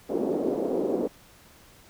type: band-pass noise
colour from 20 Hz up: white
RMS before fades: -27 dBFS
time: 0.09-1.08 s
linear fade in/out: 10 ms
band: 250 to 470 Hz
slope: 24 dB/octave
effects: pink hiss -54 dBFS RMS until 1.89 s